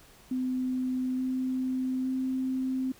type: tone with pitch steps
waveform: sine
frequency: 255.9 / 258.1 / 260.4 Hz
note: C4 / C4 / C4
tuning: -38 / -23 / -8 cents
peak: -27 dBFS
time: 0.31-2.92 s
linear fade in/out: 5 ms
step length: 870 ms
effects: pink hiss -56 dBFS RMS until 2.99 s

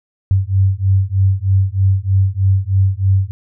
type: beating tone pair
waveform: sine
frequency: 94.8 / 98 Hz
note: F#2 / G2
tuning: +43 / 0 cents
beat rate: 3.2 Hz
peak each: -14 dBFS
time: 0.31-3.31 s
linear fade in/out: 0 ms
effects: none

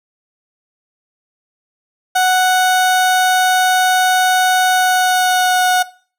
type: tone with pitch glide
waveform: 30% pulse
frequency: 740 to 733.2 Hz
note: F#5 to F#5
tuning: 0 to -16 cents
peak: -8 dBFS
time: 2.15-5.83 s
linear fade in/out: 10 ms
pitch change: -16 cents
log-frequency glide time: 4.68-5.66 s
effects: noise-tail reverb RT60 0.4 s tail -18 dB re dry

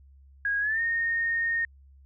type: tone with pitch glide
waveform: sine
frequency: 1643 to 1844.2 Hz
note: G#6 to A#6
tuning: -19 to -19 cents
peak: -24 dBFS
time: 0.45-1.65 s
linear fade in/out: 2 ms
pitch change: +200 cents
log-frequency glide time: 0.6-0.81 s
effects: added 68 Hz sine -51 dBFS peak until 2.05 s

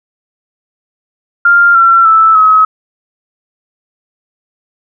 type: tone with pitch steps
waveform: sine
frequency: 1396.9 / 1356.3 / 1317 / 1278.7 Hz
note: F6 / E6 / E6 / D#6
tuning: 0 / +49 / -2 / +47 cents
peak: -3 dBFS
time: 1.45-2.65 s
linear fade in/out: 5 ms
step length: 300 ms
effects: none

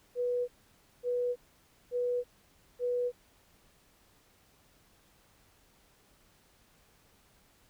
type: tone bursts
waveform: sine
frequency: 490 Hz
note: B4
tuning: 14 cents flat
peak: -28 dBFS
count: 4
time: 0.15-3.12 s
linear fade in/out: 50 ms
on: 330 ms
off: 550 ms
effects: pink hiss -65 dBFS RMS until 7.69 s

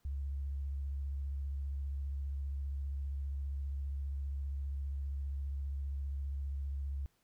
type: tone with vibrato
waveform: sine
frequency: 69.4 Hz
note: C#2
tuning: 3 cents sharp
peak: -35 dBFS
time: 0.05-7.06 s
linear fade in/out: 0 ms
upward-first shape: triangle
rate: 15 Hz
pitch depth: 42 cents each way
effects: pink hiss -75 dBFS RMS until 7.23 s

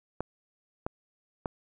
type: clicks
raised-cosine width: 1 ms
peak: -17 dBFS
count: 3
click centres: 0.206 / 0.865 / 1.458 s
effects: none

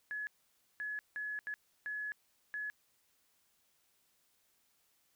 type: tone bursts at uneven times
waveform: sine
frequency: 1698 Hz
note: G#6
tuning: 38 cents sharp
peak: -37 dBFS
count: 6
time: 0.11-0.27 / 0.8-0.99 / 1.16-1.39 / 1.47-1.54 / 1.86-2.12 / 2.54-2.7 s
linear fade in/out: 0 ms
effects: white hiss -74 dBFS RMS until 5.15 s

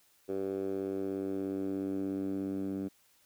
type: tone with band-pass filter sweep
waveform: 10% pulse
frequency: 96.9 Hz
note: G2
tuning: 20 cents flat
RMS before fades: -35 dBFS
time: 0.28-2.89 s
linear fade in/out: 20 ms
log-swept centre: 400 to 250 Hz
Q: 3.1
effects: white hiss -67 dBFS RMS until 3.25 s

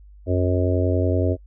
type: harmonic tone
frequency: 90.6 Hz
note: F#2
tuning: 36 cents flat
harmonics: 1 / 3 / 4 / 5 / 6 / 7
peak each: -20 / -25 / -26 / -27 / -28 / -28 dBFS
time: 0.26-1.37 s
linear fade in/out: 50 ms
effects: noise-tail reverb RT60 0.1 s tail -24 dB re dry + added 50 Hz sine -43 dBFS peak until 1.46 s

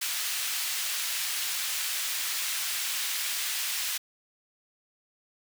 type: high-pass noise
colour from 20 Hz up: pink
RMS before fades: -31 dBFS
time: 0.01-3.98 s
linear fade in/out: 10 ms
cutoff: 2300 Hz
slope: 12 dB/octave
effects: none

